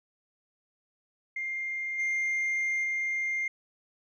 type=tone with level steps; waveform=sine; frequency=2109 Hz; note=C7; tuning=13 cents sharp; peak=-30 / -24 / -26 dBFS; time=1.36-3.48 s; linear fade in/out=5 ms; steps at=1.98 / 2.83 s; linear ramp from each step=20 ms; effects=tanh soft clip ceiling -25 dBFS